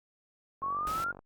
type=click train; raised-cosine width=1 ms; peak=-32 dBFS; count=28; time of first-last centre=0.62-1.191 s; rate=47.3 Hz
type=exponential sweep; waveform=sine; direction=up; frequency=1077 to 1427 Hz; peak=-30 dBFS; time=0.62-1.12 s; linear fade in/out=10 ms
type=noise; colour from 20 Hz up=pink; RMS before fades=-42 dBFS; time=0.87-1.04 s; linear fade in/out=0 ms
effects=Opus 48 kbps